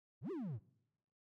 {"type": "exponential two-way sweep", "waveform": "triangle", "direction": "up then down", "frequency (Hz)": [91.9, 415.2, 91.9], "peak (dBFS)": -38, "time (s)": [0.21, 0.6], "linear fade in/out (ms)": 50, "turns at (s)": 0.31, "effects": ["noise-tail reverb RT60 0.9 s tail -23 dB re dry"]}